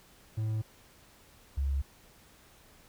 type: tone pair in turn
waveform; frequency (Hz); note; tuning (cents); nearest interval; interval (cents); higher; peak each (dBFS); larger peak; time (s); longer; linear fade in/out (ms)
triangle / sine; 109.3 / 68.85; A2 / C#2; -11 / -11; minor sixth; 800; first; -27; neither; 0.37-0.62 / 1.57-1.82; neither; 10
effects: pink hiss -59 dBFS RMS until 2.88 s